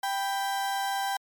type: tone pair together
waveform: 35% pulse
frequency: 786.9 / 990 Hz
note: G5 / B5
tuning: +6 / +4 cents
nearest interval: major third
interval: 398 cents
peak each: -26 / -34 dBFS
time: 0.03-1.17 s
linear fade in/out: 5 ms
effects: MP3 96 kbps